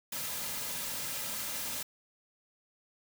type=noise with comb filter; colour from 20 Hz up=white; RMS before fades=-37 dBFS; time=0.12-1.83 s; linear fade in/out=5 ms; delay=2.7 ms; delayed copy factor=-0.5; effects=none